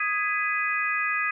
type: harmonic tone with a mistuned harmonic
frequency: 415.3 Hz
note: G#4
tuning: in tune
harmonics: 3 / 4 / 5 / 6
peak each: -29 / -29 / -29 / -29 dBFS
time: 0-1.31 s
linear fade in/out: 5 ms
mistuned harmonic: 5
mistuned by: -64 cents
effects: none